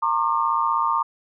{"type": "tone cluster", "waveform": "sine", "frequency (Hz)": [919, 1081, 1197], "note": ["A#5", "C#6", "D6"], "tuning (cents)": [-25, -44, 33], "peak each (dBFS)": -23, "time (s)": [0.02, 1.03], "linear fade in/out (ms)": 10, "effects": []}